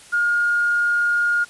sine tone with quantisation, 1423 Hz, F6, 32 cents sharp, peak -16 dBFS, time 0.12-1.45 s, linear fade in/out 20 ms, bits 7, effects white hiss -45 dBFS RMS until 1.49 s + resampled to 24000 Hz

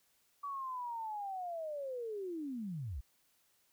sine linear sweep, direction down, 1147 to 52.7 Hz, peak -38 dBFS, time 0.43-3.01 s, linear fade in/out 10 ms, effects white hiss -73 dBFS RMS until 3.72 s

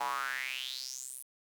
square tone with high-pass filter sweep, 65 Hz, C2, 11 cents flat, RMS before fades -38 dBFS, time 0-1.23 s, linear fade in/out 10 ms, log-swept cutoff 850 to 11000 Hz, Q 6.1, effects 9-bit

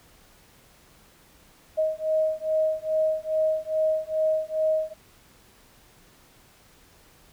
sine beating tone pair, 627 / 629.4 Hz, D#5 / D#5, +13 / +20 cents, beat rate 2.4 Hz, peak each -25 dBFS, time 1.77-4.94 s, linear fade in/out 20 ms, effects pink hiss -56 dBFS RMS until 7.32 s

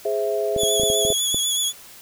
sine chord, Ab augmented, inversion none, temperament equal, 415.3 / 523.3 / 659.3 Hz, Ab4 / C5 / E5, 0 / 0 / 0 cents, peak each -23 / -28 / -24 dBFS, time 0.05-1.13 s, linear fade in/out 5 ms
clicks, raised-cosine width 2 ms, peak -14 dBFS, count 8, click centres 0.563 / 0.634 / 0.798 / 0.834 / 0.901 / 1.051 / 1.103 / 1.345 s
20% pulse tone with vibrato, 3388 Hz, G#7, 34 cents sharp, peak -14 dBFS, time 0.57-1.73 s, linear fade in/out 50 ms, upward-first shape triangle, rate 8 Hz, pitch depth 44 cents each way
effects white hiss -44 dBFS RMS until 2.01 s

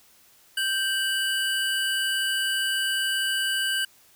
square tone pair together, 1567 / 2958 Hz, G6 / F#7, -1 / -1 cents, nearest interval major seventh, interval 1100 cents, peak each -27 dBFS, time 0.57-3.85 s, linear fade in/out 5 ms, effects white hiss -57 dBFS RMS until 4.15 s

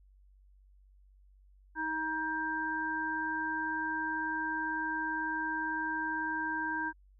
harmonic tone, 315.9 Hz, D#4, 26 cents sharp, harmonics 1 / 3 / 5, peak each -39 / -36 / -34 dBFS, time 1.75-6.93 s, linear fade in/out 50 ms, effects added 48 Hz sine -58 dBFS peak until 7.19 s

